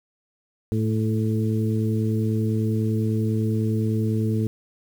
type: harmonic tone with a mistuned harmonic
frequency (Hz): 110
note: A2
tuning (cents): 0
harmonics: 1 / 2 / 3 / 4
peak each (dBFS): -22 / -25 / -30 / -31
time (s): 0.72-4.47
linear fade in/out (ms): 0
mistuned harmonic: 4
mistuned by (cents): -15
effects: 8-bit